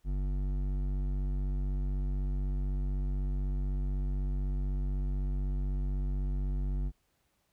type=tone with hard clipping; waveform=sine; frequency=48 Hz; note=G1; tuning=36 cents flat; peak=-31 dBFS; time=0.04-6.92 s; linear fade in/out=50 ms; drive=11 dB; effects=pink hiss -75 dBFS RMS until 7.52 s